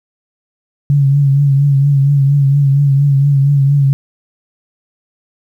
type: tone with vibrato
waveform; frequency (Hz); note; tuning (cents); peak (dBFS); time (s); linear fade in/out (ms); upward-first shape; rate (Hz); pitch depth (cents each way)
sine; 140; C#3; +18; -7; 0.9-3.93; 0; triangle; 4.3; 55
effects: 8-bit